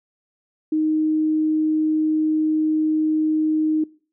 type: tone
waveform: sine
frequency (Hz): 311.1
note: D#4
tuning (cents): 0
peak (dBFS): -17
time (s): 0.72-3.84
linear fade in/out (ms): 5
effects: noise-tail reverb RT60 0.4 s tail -22 dB re dry